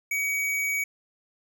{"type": "tone with hard clipping", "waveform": "sine", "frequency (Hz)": 2260, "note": "C#7", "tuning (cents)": 33, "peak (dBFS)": -26, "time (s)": [0.11, 0.84], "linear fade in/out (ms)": 5, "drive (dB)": 15, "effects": []}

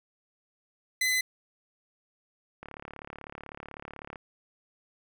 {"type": "tone", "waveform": "sawtooth", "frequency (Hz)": 2023, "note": "B6", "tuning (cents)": 41, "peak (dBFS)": -21, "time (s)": [1.01, 1.21], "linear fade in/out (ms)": 5}
{"type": "click train", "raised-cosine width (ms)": 0.5, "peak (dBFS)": -26, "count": 56, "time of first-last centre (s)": [2.63, 4.158], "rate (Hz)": 36}
{"effects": []}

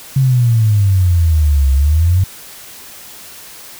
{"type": "exponential two-way sweep", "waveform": "sine", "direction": "down then up", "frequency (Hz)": [136.8, 66.3, 96.1], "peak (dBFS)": -8, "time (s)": [0.16, 2.24], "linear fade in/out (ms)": 5, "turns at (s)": 1.72, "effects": ["white hiss -35 dBFS RMS until 3.79 s"]}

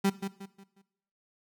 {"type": "tone with echo", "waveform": "35% pulse", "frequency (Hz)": 196.1, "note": "G3", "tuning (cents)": 1, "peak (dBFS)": -21, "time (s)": [0.04, 0.1], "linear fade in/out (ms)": 10, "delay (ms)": 180, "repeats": 4, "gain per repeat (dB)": -9, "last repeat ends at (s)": 0.82, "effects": ["noise-tail reverb RT60 0.8 s tail -18 dB re dry"]}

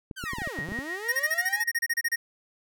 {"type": "clicks", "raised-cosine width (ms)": 3, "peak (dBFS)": -23, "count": 10, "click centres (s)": [0.112, 0.239, 0.334, 0.385, 0.419, 0.474, 0.588, 0.688, 0.72, 0.789]}
{"type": "linear two-way sweep", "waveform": "sawtooth", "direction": "down then up", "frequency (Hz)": [1604, 134.9, 877], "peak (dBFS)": -32, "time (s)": [0.16, 1.64], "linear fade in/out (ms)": 20, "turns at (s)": 0.62}
{"type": "tone with tremolo", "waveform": "sine", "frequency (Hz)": 1879, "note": "A#6", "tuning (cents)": 13, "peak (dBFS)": -30, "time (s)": [0.25, 1.71], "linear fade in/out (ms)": 10, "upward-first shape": "sine", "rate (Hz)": 6.3, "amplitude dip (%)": 80}
{"type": "tone bursts", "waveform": "square", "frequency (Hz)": 1864.7, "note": "A#6", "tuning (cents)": 0, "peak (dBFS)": -24, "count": 15, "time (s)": [1.08, 2.16], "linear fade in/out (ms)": 10, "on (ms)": 44, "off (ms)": 30}
{"effects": []}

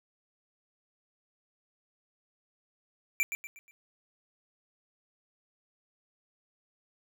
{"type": "tone with echo", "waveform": "square", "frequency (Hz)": 2349, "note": "D7", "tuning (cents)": 0, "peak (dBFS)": -25, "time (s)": [3.2, 3.23], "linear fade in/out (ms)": 0, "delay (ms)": 120, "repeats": 4, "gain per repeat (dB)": -8, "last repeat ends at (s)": 3.71, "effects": []}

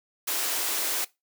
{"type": "high-pass noise", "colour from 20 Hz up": "white", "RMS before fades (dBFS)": -28, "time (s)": [0.27, 1.05], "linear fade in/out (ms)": 10, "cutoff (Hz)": 270, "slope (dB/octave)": 96, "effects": ["noise-tail reverb RT60 0.2 s tail -20 dB re dry"]}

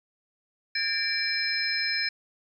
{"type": "tone cluster", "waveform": "sine", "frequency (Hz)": [1637, 1806, 2340, 4127, 5170], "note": ["G#6", "A6", "D7", "C8", "E8"], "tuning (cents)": [-25, 45, -7, -25, -34], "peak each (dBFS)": [-34, -33, -30, -35, -29], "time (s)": [0.75, 2.09], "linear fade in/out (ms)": 5, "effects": ["10-bit"]}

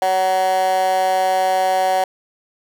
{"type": "tone with high-pass filter", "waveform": "15% pulse", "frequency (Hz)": 187.5, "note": "F#3", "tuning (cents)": 23, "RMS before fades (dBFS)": -17, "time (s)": [0.02, 2.04], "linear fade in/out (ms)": 2, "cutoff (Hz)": 680, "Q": 7.2, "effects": []}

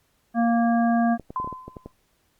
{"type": "harmonic tone", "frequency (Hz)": 233.1, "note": "A#3", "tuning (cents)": 0, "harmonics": [1, 3, 5, 7], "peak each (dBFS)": [-19, -23, -34, -33], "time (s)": [0.34, 1.18], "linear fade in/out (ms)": 50}
{"type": "clicks", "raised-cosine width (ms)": 2, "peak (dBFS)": -23, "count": 9, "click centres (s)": [1.197, 1.305, 1.4, 1.445, 1.475, 1.527, 1.68, 1.768, 1.86]}
{"type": "tone with exponential decay", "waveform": "sine", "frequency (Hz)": 1025, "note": "C6", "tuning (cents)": -36, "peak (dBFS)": -22, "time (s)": [1.36, 1.92], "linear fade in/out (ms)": 1, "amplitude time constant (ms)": 120}
{"effects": ["pink hiss -67 dBFS RMS until 2.39 s", "Opus 48 kbps"]}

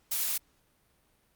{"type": "noise", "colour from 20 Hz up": "blue", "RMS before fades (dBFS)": -30, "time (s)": [0.11, 0.38], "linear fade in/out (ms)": 10, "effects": ["pink hiss -69 dBFS RMS until 1.35 s", "Opus 48 kbps"]}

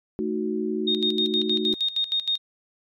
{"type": "chord", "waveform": "sine", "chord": "D# diminished", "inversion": "second", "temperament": "equal", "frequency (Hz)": [220, 311.1, 370], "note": ["A3", "D#4", "F#4"], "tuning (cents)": [0, 0, 0], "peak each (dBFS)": [-28, -29, -27], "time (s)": [0.19, 1.74], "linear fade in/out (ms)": 0}
{"type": "tone with tremolo", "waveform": "sine", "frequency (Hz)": 3700, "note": "A#7", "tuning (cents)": -14, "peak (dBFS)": -20, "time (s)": [0.87, 2.38], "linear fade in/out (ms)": 10, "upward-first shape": "square", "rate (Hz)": 6.4, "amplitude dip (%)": 80}
{"effects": ["MP3 96 kbps"]}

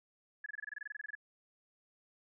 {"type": "tone bursts", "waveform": "sine", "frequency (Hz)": 1700, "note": "G#6", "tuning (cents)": 40, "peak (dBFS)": -39, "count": 16, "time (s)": [0.44, 1.152], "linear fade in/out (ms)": 5, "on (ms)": 22, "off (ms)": 24, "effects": []}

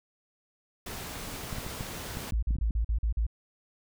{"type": "noise", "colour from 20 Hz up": "pink", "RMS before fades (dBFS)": -39, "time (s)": [0.86, 2.31], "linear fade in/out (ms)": 5}
{"type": "clicks", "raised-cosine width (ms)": 5, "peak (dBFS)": -24, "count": 10, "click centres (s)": [1.528, 1.584, 1.665, 1.809, 2.171, 2.324, 2.508, 2.555, 2.586, 2.707]}
{"type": "tone bursts", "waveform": "sine", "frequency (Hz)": 55.3, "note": "A1", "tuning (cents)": 9, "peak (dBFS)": -24, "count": 7, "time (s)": [2.33, 3.266], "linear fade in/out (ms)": 5, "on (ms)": 96, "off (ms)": 44}
{"effects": []}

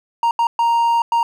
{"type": "tone bursts at uneven times", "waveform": "triangle", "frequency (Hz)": 932.3, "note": "A#5", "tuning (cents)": 0, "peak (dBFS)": -11, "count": 4, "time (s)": [[0.23, 0.31], [0.39, 0.47], [0.59, 1.02], [1.12, 1.23]], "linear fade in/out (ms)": 2, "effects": []}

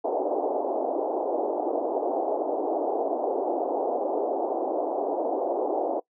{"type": "band-pass noise", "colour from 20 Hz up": "white", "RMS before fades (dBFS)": -27, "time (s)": [0.04, 6], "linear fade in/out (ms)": 10, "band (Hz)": [300, 790], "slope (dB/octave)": 48, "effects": ["noise-tail reverb RT60 0.1 s tail -22 dB re dry"]}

